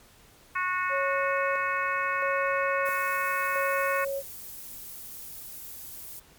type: harmonic tone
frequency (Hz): 366.1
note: F#4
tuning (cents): -18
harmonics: 3 / 4 / 5 / 6 / 7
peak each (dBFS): -29 / -31 / -33 / -35 / -36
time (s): 0.55-4.05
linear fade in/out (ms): 10
type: tone with tremolo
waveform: sine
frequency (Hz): 551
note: C#5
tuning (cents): -11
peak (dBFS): -28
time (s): 0.89-4.23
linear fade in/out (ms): 50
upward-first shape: square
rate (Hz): 0.75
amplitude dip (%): 60
type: noise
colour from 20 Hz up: violet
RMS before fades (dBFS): -41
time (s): 2.85-6.2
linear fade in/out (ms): 10
effects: pink hiss -56 dBFS RMS until 6.38 s + MP3 96 kbps